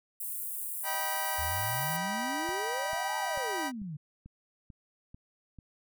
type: high-pass noise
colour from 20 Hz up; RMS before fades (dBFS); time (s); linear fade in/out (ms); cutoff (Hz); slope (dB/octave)
white; -37; 0.2-1.97; 5; 8500; 48
type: chord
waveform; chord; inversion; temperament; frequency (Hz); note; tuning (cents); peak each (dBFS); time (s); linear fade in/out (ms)
25% pulse; Eb augmented; none; just; 622.3 / 777.8 / 972.3; Eb5 / G5 / B5; 0 / -14 / -27; -37 / -32 / -31; 0.83-3.72; 50
type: exponential two-way sweep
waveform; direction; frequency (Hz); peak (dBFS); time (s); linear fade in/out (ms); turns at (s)
sine; up then down; 73.42 to 906 to 141; -36; 1.38-3.97; 10; 3.17
type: click train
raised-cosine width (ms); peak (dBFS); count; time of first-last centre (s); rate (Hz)
5; -36; 8; 2.49-5.587; 2.26
effects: none